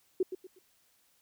sine tone with echo, 371.5 Hz, F#4, 7 cents sharp, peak -24 dBFS, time 0.2-0.23 s, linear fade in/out 5 ms, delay 120 ms, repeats 3, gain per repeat -10 dB, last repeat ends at 0.59 s, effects white hiss -69 dBFS RMS until 1.21 s

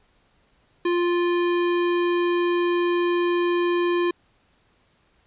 square tone, 349.2 Hz, F4, in tune, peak -20 dBFS, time 0.85-4.11 s, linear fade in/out 5 ms, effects pink hiss -63 dBFS RMS until 5.26 s + resampled to 8000 Hz

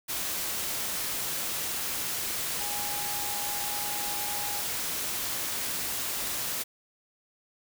sine tone in noise, 824 Hz, G#5, 14 cents flat, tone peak -38 dBFS, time 2.6-4.61 s, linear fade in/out 20 ms, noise white, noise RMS -32 dBFS, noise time 0.08-6.64 s, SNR -9 dB, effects none

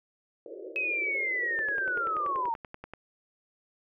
white band-pass noise, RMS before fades -42 dBFS, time 0.46-2.49 s, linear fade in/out 2 ms, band 330 to 580 Hz, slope 96 dB/octave
sine linear sweep, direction down, 2567 to 897 Hz, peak -27 dBFS, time 0.76-2.54 s, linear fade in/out 0 ms
click train, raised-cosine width 0.5 ms, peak -26 dBFS, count 15, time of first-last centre 1.59-2.936 s, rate 10.4 Hz
effects none

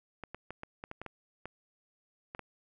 clicks, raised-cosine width 0.5 ms, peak -26 dBFS, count 11, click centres 0.237 / 0.346 / 0.506 / 0.634 / 0.839 / 0.914 / 1.016 / 1.063 / 1.456 / 2.349 / 2.393 s, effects none

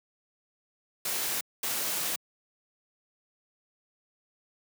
white noise bursts at uneven times, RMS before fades -31 dBFS, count 2, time 1.05-1.41 / 1.63-2.16 s, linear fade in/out 5 ms, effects high-pass 150 Hz 12 dB/octave

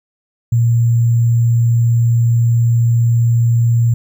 sine tone with sample-and-hold, 117.3 Hz, A#2, 11 cents sharp, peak -9 dBFS, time 0.52-3.94 s, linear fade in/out 5 ms, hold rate 7350 Hz, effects none

